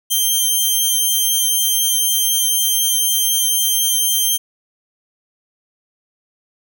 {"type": "tone", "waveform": "10% pulse", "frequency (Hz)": 3151, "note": "G7", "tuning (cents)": 8, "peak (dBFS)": -6, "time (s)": [0.1, 4.38], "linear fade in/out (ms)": 20, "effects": []}